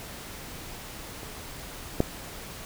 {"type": "clicks", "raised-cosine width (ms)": 2, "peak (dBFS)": [-26, -7], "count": 2, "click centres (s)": [1.232, 2.004], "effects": ["pink hiss -41 dBFS RMS until 2.65 s"]}